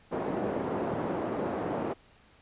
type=band-pass noise; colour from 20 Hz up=pink; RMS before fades=-32 dBFS; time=0.11-1.94 s; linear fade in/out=20 ms; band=240 to 730 Hz; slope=12 dB/octave; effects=pink hiss -60 dBFS RMS until 2.41 s + resampled to 8000 Hz